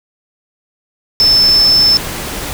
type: tone in noise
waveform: sine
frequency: 5274 Hz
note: E8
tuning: in tune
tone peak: -6 dBFS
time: 1.2-1.97 s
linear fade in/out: 0 ms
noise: pink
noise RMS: -22 dBFS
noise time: 1.2-2.53 s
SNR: +13 dB
effects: none